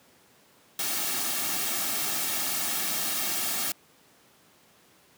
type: noise with comb filter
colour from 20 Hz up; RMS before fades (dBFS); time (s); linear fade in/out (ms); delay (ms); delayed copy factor
white; -29; 0.79-3.72; 2; 2; -0.55
effects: pink hiss -59 dBFS RMS until 5.17 s + high-pass 150 Hz 12 dB/octave